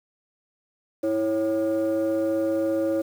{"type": "tone pair together", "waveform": "sine", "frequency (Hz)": [326.9, 549.8], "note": ["E4", "C#5"], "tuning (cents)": [-14, -14], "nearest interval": "major sixth", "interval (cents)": 900, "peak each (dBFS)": -22, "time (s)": [1.03, 3.02], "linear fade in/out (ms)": 10, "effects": ["tanh soft clip ceiling -18 dBFS", "8-bit"]}